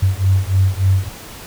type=beating tone pair; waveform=sine; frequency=93.7 / 97.1 Hz; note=F#2 / G2; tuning=+22 / -16 cents; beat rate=3.4 Hz; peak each=-15 dBFS; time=0.02-1.09 s; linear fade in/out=10 ms; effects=pink hiss -35 dBFS RMS until 1.46 s